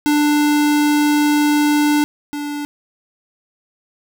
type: tone pair in turn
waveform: square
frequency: 295.7 / 292 Hz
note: D4 / D4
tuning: +12 / -10 cents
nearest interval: unison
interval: 22 cents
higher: first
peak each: -13 / -23 dBFS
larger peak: first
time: 0.06-2.04 / 2.33-2.65 s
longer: first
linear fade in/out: 0 ms
effects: none